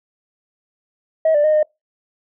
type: tone with pitch steps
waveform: sine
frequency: 638 / 589 / 616 / 611 Hz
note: D#5 / D5 / D#5 / D#5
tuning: +43 / +5 / -17 / -32 cents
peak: -10 dBFS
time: 1.25-1.63 s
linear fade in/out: 5 ms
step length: 95 ms
effects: noise-tail reverb RT60 0.2 s tail -26 dB re dry + tanh soft clip ceiling -9 dBFS